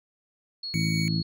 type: tone with tremolo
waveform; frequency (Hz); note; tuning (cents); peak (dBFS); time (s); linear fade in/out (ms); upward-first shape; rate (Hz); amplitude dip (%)
sine; 4331; C#8; -41; -31; 0.63-1.23; 5; sine; 6.2; 30
type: harmonic tone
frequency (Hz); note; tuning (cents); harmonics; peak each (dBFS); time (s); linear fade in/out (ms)
54.4; A1; -19; 2 / 3 / 4 / 5 / 6; -32 / -25 / -33 / -37 / -37; 0.74-1.22; 5
type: tone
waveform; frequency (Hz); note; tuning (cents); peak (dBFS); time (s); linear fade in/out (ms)
square; 2243; C#7; +20; -32; 0.74-1.08; 0
effects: none